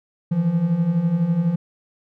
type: beating tone pair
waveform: triangle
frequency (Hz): 160.1 / 172.1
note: D#3 / F3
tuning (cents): +50 / -25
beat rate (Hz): 12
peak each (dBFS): -22 / -16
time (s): 0.31-1.56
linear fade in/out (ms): 10
effects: none